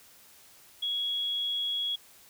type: tone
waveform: sine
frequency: 3334 Hz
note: G#7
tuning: 6 cents sharp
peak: -28 dBFS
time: 0.82-1.96 s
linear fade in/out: 10 ms
effects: white hiss -56 dBFS RMS until 2.29 s